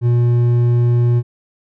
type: tone with hard clipping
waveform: triangle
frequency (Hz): 120.1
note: B2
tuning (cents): -48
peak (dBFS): -12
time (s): 0.01-1.23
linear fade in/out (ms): 50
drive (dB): 9
effects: none